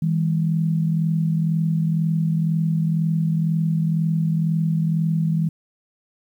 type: tone pair together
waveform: sine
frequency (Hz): 161.68 / 203.7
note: E3 / G#3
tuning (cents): -33 / -33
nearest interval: major third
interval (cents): 400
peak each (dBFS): -18 / -26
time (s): 0.02-5.49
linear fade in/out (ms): 5
effects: 9-bit